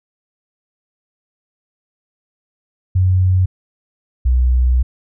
sine tone pair in turn, 92.5 / 62.4 Hz, F#2 / B1, 0 / +19 cents, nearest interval perfect fifth, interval 681 cents, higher first, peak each -10 dBFS, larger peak neither, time 2.95-3.46 / 4.25-4.83 s, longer second, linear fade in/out 10 ms, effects none

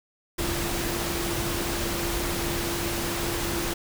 sine tone in noise, 342.2 Hz, F4, 35 cents flat, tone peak -32 dBFS, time 0.38-3.74 s, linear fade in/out 10 ms, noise pink, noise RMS -29 dBFS, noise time 0.38-3.74 s, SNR -6 dB, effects none

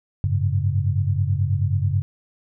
sine chord, F# suspended second, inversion none, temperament equal with one note detuned, 94.55 / 103.83 / 138.59 Hz, F#2 / G#2 / C#3, +38 / 0 / 0 cents, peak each -21 / -23 / -24 dBFS, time 0.24-2.02 s, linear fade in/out 0 ms, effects none

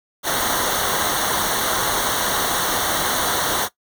pink noise with comb filter, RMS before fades -21 dBFS, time 0.23-3.69 s, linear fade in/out 50 ms, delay 0.4 ms, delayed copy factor -0.85, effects noise-tail reverb RT60 0.1 s tail -17 dB re dry

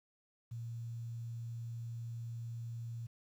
sine tone with quantisation, 116.54 Hz, A#2, in tune, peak -40 dBFS, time 0.51-3.07 s, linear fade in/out 10 ms, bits 11, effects none

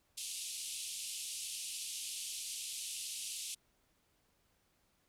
white band-pass noise, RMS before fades -43 dBFS, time 0.17-3.55 s, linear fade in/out 10 ms, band 2600 to 11000 Hz, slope 48 dB/octave, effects pink hiss -75 dBFS RMS until 5.08 s

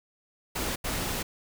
pink noise bursts at uneven times, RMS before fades -31 dBFS, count 2, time 0.55-0.76 / 0.84-1.23 s, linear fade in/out 10 ms, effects none

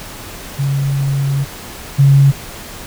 sine tone pair in turn, 138.59 / 138.59 Hz, C#3 / C#3, 0 / 0 cents, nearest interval unison, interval 0 cents, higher neither, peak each -13 / -5 dBFS, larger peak second, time 0.58-1.45 / 1.98-2.32 s, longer first, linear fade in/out 20 ms, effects pink hiss -31 dBFS RMS until 2.86 s

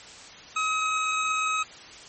25% pulse tone, 1273 Hz, D#6, 39 cents sharp, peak -20 dBFS, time 0.56-1.63 s, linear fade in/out 5 ms, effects white hiss -45 dBFS RMS until 2.08 s + MP3 32 kbps

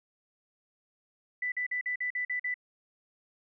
sine tone bursts, 1987 Hz, B6, 10 cents sharp, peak -29 dBFS, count 8, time 1.42-2.542 s, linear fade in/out 5 ms, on 100 ms, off 46 ms, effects none

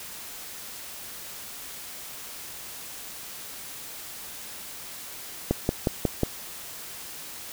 click train, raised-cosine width 2 ms, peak -8 dBFS, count 5, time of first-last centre 5.51-6.233 s, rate 5.53 Hz, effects white hiss -40 dBFS RMS until 7.52 s

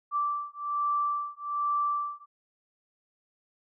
sine beating tone pair, 1168 / 1169.2 Hz, D6 / D6, -10 / -8 cents, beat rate 1.2 Hz, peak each -30 dBFS, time 0.11-2.26 s, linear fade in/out 50 ms, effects none

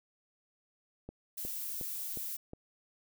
click train, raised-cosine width 2 ms, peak -30 dBFS, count 5, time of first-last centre 1.09-2.534 s, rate 2.77 Hz
violet noise, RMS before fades -39 dBFS, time 1.37-2.37 s, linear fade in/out 10 ms
effects none

